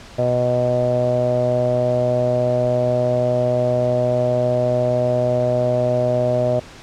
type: tone with low-pass filter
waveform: sawtooth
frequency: 123.47 Hz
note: B2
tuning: in tune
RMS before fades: -18 dBFS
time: 0.18-6.6 s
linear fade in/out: 10 ms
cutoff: 610 Hz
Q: 9.7
effects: pink hiss -40 dBFS RMS until 6.82 s + low-pass 6000 Hz 12 dB/octave